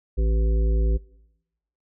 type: harmonic tone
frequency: 55.1 Hz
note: A1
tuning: 3 cents sharp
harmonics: 1 / 3 / 5 / 7 / 9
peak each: -18 / -34 / -38 / -33 / -37 dBFS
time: 0.17-0.98 s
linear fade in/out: 20 ms
effects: noise-tail reverb RT60 0.9 s tail -22 dB re dry

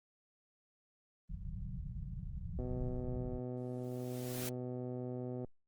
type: low-pass noise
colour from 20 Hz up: pink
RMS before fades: -42 dBFS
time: 1.29-3.4 s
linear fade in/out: 20 ms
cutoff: 190 Hz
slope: 96 dB/octave
type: click train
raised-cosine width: 2 ms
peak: -30 dBFS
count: 358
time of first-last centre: 2.59-5.446 s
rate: 125 Hz
type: noise with exponential growth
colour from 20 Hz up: white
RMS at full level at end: -41 dBFS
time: 3.57-4.49 s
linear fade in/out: 2 ms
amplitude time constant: 200 ms
effects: Opus 24 kbps

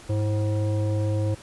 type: tone with frequency modulation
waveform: sine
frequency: 102.7 Hz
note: G#2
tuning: 19 cents flat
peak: -21 dBFS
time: 0.09-1.35 s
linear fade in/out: 10 ms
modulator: 428 Hz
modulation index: 0.64
effects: pink hiss -46 dBFS RMS until 1.42 s + resampled to 24000 Hz

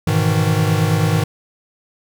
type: chord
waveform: square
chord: E major seventh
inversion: first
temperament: equal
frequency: 103.83 / 123.47 / 155.56 / 164.81 Hz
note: G#2 / B2 / D#3 / E3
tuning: 0 / 0 / 0 / 0 cents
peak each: -19 / -24 / -18 / -23 dBFS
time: 0.07-1.24 s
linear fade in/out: 5 ms
effects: none

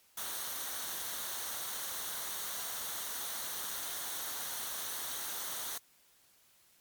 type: noise with comb filter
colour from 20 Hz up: white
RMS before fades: -39 dBFS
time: 0.17-5.78 s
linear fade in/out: 5 ms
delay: 0.4 ms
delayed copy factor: -0.55
effects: white hiss -66 dBFS RMS until 6.8 s + MP3 96 kbps

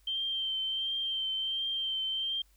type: tone with vibrato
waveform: sine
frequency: 3136 Hz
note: G7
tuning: in tune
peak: -30 dBFS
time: 0.07-2.42 s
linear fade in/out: 5 ms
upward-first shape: triangle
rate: 1.4 Hz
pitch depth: 26 cents each way
effects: added 50 Hz sine -62 dBFS peak until 2.56 s + white hiss -69 dBFS RMS until 2.56 s

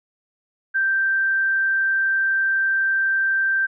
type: tone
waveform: sine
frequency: 1568 Hz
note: G6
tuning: in tune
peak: -17 dBFS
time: 0.74-3.67 s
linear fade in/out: 20 ms
effects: none

